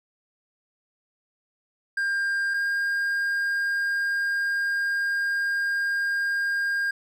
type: tone pair in turn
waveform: triangle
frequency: 1600 / 1611.1 Hz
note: G6 / G6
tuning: +35 / +47 cents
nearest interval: unison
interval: 12 cents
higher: second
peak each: -21 dBFS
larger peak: neither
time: 1.97-2.54 / 2.54-6.91 s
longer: second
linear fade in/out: 5 ms
effects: none